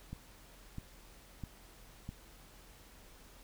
click train, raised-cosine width 5 ms, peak -29 dBFS, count 4, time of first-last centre 0.13-2.091 s, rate 1.53 Hz, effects added 42 Hz sine -59 dBFS peak until 3.43 s + pink hiss -59 dBFS RMS until 3.43 s

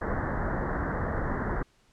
pink low-pass noise, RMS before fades -30 dBFS, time 0.01-1.63 s, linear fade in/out 10 ms, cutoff 1900 Hz, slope 96 dB/octave, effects pink hiss -65 dBFS RMS until 1.92 s + low-pass 8000 Hz 12 dB/octave

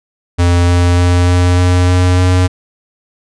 square tone with pitch steps, 87.31 / 87.92 / 88.53 / 89.14 / 89.76 / 90.39 / 91.02 Hz, F2 / F2 / F2 / F2 / F2 / F#2 / F#2, 0 / +12 / +24 / +36 / +48 / -40 / -28 cents, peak -8 dBFS, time 0.38-2.48 s, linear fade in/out 20 ms, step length 300 ms, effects resampled to 22050 Hz

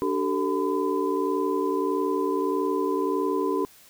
sine tone cluster, 292.3 / 383.5 / 445.1 / 1009 Hz, D4 / G4 / A4 / B5, -8 / -38 / +20 / +37 cents, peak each -28 / -26 / -29 / -30 dBFS, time 0.02-3.65 s, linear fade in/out 0 ms, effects white hiss -53 dBFS RMS until 3.89 s

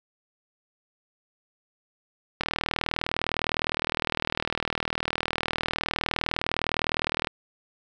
click train, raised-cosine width 0.3 ms, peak -9 dBFS, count 194, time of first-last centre 2.41-7.271 s, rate 39.7 Hz, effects none

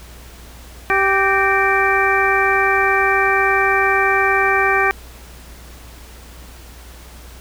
harmonic tone with a mistuned harmonic, 389.8 Hz, G4, 10 cents flat, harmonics 1 / 2 / 3 / 4 / 5 / 6, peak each -20 / -20 / -20 / -20 / -20 / -20 dBFS, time 0.9-4.91 s, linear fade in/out 0 ms, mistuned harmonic 5, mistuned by -98 cents, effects added 60 Hz sine -38 dBFS peak until 7.4 s + pink hiss -42 dBFS RMS until 7.4 s

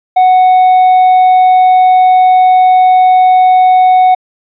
sine tone with hard clipping, 740 Hz, F#5, in tune, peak -4 dBFS, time 0.16-4.15 s, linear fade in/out 10 ms, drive 2 dB, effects resampled to 11025 Hz

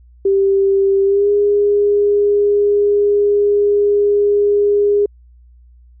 sine tone with pitch glide, 392 to 409.4 Hz, G4 to G#4, 0 to -25 cents, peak -10 dBFS, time 0.25-5.06 s, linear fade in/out 5 ms, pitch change +75 cents, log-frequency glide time 1.04-1.3 s, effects added 60 Hz sine -42 dBFS peak until 6 s

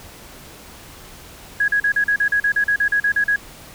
sine tone bursts, 1661.2 Hz, G#6, in tune, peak -14 dBFS, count 15, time 1.6-3.361 s, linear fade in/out 5 ms, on 81 ms, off 39 ms, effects pink hiss -41 dBFS RMS until 3.74 s

